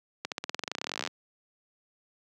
accelerating click train, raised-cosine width 0.2 ms, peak -14 dBFS, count 27, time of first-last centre 0.25-1.074 s, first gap 68 ms, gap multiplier 0.93, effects high-pass 200 Hz 12 dB/octave

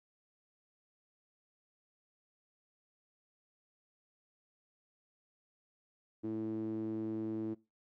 sawtooth tone with band-pass filter, 110 Hz, A2, in tune, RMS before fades -38 dBFS, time 6.23-7.55 s, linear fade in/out 20 ms, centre 300 Hz, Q 9.2, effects noise-tail reverb RT60 0.3 s tail -23 dB re dry

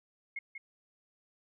sine tone with echo, 2156 Hz, C#7, 49 cents flat, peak -35 dBFS, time 0.36-0.39 s, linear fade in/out 5 ms, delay 190 ms, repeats 1, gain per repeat -6 dB, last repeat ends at 0.58 s, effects none

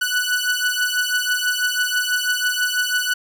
sawtooth beating tone pair, 1480 / 1486.1 Hz, F#6 / F#6, 0 / +7 cents, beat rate 6.1 Hz, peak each -18 dBFS, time 0.01-3.14 s, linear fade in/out 10 ms, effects none

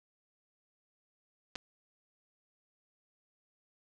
clicks, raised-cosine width 0.2 ms, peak -22 dBFS, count 2, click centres 1.555 / 1.559 s, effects none

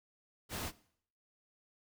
pink noise, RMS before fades -40 dBFS, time 0.49-0.72 s, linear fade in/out 50 ms, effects noise-tail reverb RT60 0.6 s tail -19 dB re dry

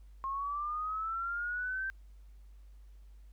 sine linear sweep, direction up, 1069 to 1568 Hz, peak -33 dBFS, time 0.24-1.9 s, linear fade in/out 0 ms, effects added 50 Hz sine -51 dBFS peak until 3.32 s + pink hiss -74 dBFS RMS until 3.32 s

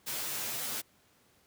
white noise with comb filter, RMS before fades -36 dBFS, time 0.06-0.82 s, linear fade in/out 20 ms, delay 11 ms, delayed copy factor -1, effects pink hiss -66 dBFS RMS until 1.46 s + high-pass 80 Hz 12 dB/octave

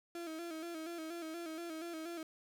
35% pulse tone with vibrato, 329.6 Hz, E4, in tune, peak -40 dBFS, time 0.15-2.23 s, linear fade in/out 2 ms, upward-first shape square, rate 4.2 Hz, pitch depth 63 cents each way, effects none

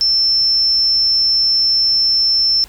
sine tone, 5340 Hz, E8, 22 cents sharp, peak -11 dBFS, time 0.01-2.64 s, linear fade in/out 0 ms, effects added 50 Hz sine -42 dBFS peak until 2.68 s + pink hiss -43 dBFS RMS until 2.68 s

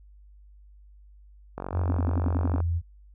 click train, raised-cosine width 1 ms, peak -19 dBFS, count 49, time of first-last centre 1.58-2.603 s, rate 46.9 Hz
sine tone with pitch glide, 86.4 to 84.48 Hz, F2 to E2, -18 to +43 cents, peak -23 dBFS, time 1.71-2.82 s, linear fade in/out 50 ms, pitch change -39 cents, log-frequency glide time 1.88-2.34 s
sine tone bursts, 261.6 Hz, C4, in tune, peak -25 dBFS, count 8, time 1.89-2.559 s, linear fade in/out 5 ms, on 25 ms, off 67 ms
effects added 50 Hz sine -49 dBFS peak until 3.14 s

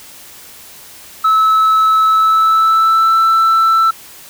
sine tone with pitch glide, 1300 to 1329.6 Hz, E6 to E6, -24 to +15 cents, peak -5 dBFS, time 1.24-3.91 s, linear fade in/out 10 ms, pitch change +39 cents, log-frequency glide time 2.06-3.16 s, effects tanh soft clip ceiling -7 dBFS + white hiss -37 dBFS RMS until 4.29 s

